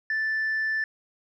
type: tone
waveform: sine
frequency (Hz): 1760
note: A6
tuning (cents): 0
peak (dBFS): -22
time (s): 0.1-0.84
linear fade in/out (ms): 2
effects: tanh soft clip ceiling -22 dBFS